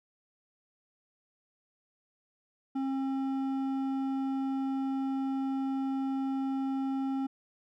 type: tone with hard clipping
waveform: sine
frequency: 268.8 Hz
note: C4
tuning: 47 cents sharp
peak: -31 dBFS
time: 2.75-7.27 s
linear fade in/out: 10 ms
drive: 8 dB
effects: none